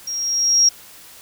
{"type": "tone with level ramp", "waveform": "sine", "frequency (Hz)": 5610, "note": "F8", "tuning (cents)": 7, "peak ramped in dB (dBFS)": [-24, -9], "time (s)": [0.07, 0.69], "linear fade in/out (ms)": 5, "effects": ["white hiss -43 dBFS RMS until 1.21 s"]}